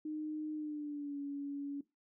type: tone with pitch glide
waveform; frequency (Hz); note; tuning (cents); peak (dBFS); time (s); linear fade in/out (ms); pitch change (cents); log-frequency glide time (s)
sine; 306.8 to 283; D#4 to C#4; -24 to +36; -37; 0.05-1.81; 5; -140; 0.54-1.19
effects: noise-tail reverb RT60 0.2 s tail -17 dB re dry